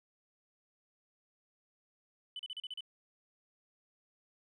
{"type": "tone bursts", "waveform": "sine", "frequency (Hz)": 3000, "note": "F#7", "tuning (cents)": 23, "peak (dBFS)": -38, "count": 7, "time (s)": [2.36, 2.807], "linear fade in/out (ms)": 2, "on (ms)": 33, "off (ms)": 36, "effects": ["tanh soft clip ceiling -36 dBFS", "13-bit"]}